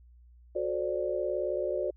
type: chord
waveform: sine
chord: D dominant seventh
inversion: first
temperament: just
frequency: 367.1 / 440.5 / 528.6 / 587.3 Hz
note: F#4 / A4 / C5 / D5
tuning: -14 / +2 / +18 / 0 cents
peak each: -33 / -38 / -34 / -32 dBFS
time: 0.55-1.91 s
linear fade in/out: 10 ms
effects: added 60 Hz sine -53 dBFS peak until 1.96 s